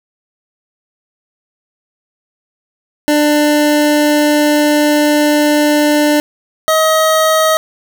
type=tone pair in turn; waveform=25% pulse; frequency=297.3 / 633.2 Hz; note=D4 / D#5; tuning=+21 / +30 cents; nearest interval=octave + minor second; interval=1309 cents; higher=second; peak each=-5 dBFS; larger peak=neither; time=3.08-6.2 / 6.68-7.57 s; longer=first; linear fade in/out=0 ms; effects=none